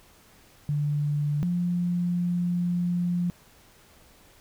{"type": "tone pair in turn", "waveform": "sine", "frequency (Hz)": [146.83, 175.71], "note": ["D3", "F3"], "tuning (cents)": [0, 11], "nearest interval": "minor third", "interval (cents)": 311, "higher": "second", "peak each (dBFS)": -23, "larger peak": "neither", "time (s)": [[0.69, 1.43], [1.43, 3.3]], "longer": "second", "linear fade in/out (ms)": 0, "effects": ["pink hiss -56 dBFS RMS until 4.4 s"]}